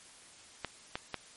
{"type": "clicks", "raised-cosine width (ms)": 0.3, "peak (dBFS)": -18, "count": 3, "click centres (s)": [0.647, 0.955, 1.143], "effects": ["white hiss -55 dBFS RMS until 1.36 s", "MP3 48 kbps"]}